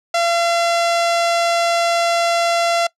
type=tone with low-pass filter; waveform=sawtooth; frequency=682 Hz; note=F5; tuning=41 cents flat; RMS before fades=-17 dBFS; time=0.14-2.87 s; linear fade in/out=5 ms; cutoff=6800 Hz; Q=0.92; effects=noise-tail reverb RT60 0.1 s tail -22 dB re dry